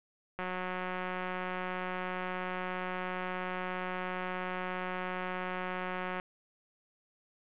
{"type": "click train", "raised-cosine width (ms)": 0.5, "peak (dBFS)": -22, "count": 1064, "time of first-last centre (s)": [0.39, 6.199], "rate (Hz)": 183, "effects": ["resampled to 8000 Hz", "9-bit"]}